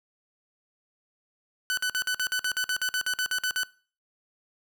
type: tone bursts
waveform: sawtooth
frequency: 1500 Hz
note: F#6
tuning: 23 cents sharp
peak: -21 dBFS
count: 16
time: 1.7-3.633 s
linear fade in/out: 0 ms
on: 73 ms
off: 51 ms
effects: noise-tail reverb RT60 0.4 s tail -22 dB re dry